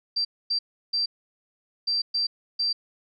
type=tone bursts at uneven times; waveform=sine; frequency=4699 Hz; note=D8; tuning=in tune; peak=-22 dBFS; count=6; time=0.16-0.25 / 0.5-0.59 / 0.93-1.06 / 1.87-2.02 / 2.14-2.27 / 2.59-2.73 s; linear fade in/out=10 ms; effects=none

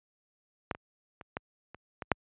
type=clicks; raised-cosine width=0.5 ms; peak=-14 / -26 / -29 / -18 / -30 / -21 / -7 dBFS; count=7; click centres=0.712 / 0.749 / 1.212 / 1.369 / 1.746 / 2.022 / 2.117 s; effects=high-pass 60 Hz 12 dB/octave + resampled to 8000 Hz

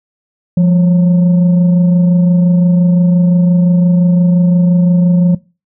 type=tone with frequency modulation; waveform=sine; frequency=174.61 Hz; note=F3; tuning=in tune; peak=-5 dBFS; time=0.57-5.35 s; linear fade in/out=5 ms; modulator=375 Hz; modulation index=0.26; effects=noise-tail reverb RT60 0.3 s tail -22 dB re dry + tanh soft clip ceiling -1 dBFS

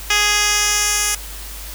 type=tone with band-pass filter sweep; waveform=10% pulse; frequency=415.3 Hz; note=G#4; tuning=in tune; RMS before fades=-17 dBFS; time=0.1-1.15 s; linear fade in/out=5 ms; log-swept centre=4000 to 8500 Hz; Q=1.2; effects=added 50 Hz sine -32 dBFS peak until 1.74 s + white hiss -34 dBFS RMS until 1.74 s

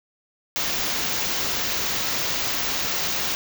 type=band-stop noise; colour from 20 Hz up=white; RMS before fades=-25 dBFS; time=0.56-3.35 s; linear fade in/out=0 ms; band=7100 to 15000 Hz; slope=96 dB/octave; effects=none

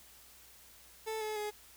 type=tone with pitch steps; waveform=30% pulse; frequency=440 / 429.7 / 419.6 Hz; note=A4 / A4 / G#4; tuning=0 / -41 / +18 cents; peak=-33 dBFS; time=1.06-1.51 s; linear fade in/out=20 ms; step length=150 ms; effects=added 60 Hz sine -68 dBFS peak until 1.76 s + white hiss -58 dBFS RMS until 1.76 s

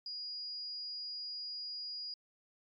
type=tone with amplitude modulation; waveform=sine; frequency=4880 Hz; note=D#8; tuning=34 cents flat; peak=-38 dBFS; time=0.06-2.14 s; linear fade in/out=2 ms; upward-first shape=sine; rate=254 Hz; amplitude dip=30%; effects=MP3 48 kbps

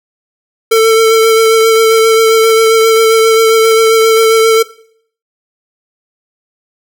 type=tone with vibrato; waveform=square; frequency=447.1 Hz; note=A4; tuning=28 cents sharp; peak=-5 dBFS; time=0.71-4.63 s; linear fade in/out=10 ms; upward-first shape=triangle; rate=7.5 Hz; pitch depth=22 cents each way; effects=noise-tail reverb RT60 0.6 s tail -19 dB re dry

